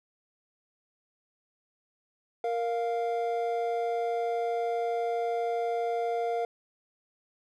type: tone pair together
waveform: triangle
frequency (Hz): 466.2 / 698.5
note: A#4 / F5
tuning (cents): 0 / 0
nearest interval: perfect fifth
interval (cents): 700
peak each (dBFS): -28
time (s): 2.44-6.45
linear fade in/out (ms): 2
effects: none